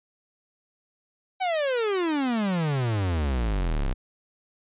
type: exponential sweep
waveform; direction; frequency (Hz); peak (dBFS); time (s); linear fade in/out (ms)
45% pulse; down; 774 to 30.09; -23; 1.4-3.94; 20
effects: resampled to 8000 Hz